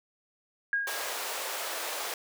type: tone with exponential decay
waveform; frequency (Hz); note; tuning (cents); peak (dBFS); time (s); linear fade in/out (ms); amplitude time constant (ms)
sine; 1632; G#6; -31; -23; 0.73-1.29; 1; 120
type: high-pass noise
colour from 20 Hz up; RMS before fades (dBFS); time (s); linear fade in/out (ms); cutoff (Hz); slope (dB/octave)
pink; -35; 0.87-2.14; 2; 480; 24
effects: none